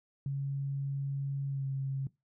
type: tone with pitch glide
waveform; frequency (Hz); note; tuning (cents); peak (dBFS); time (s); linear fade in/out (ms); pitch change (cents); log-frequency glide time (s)
sine; 138.59 to 135.58; C#3 to C#3; 0 to -38; -31; 0.26-2.07; 2; -38; 1.49-1.66
effects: noise-tail reverb RT60 0.2 s tail -19 dB re dry